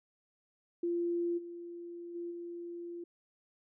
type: tone with level steps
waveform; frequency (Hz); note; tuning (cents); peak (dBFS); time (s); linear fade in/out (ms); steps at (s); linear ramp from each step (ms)
sine; 344.6; F4; -23; -30 / -42 / -37 / -40; 0.83-3.04; 5; 1.37 / 2.14 / 2.3; 20
effects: none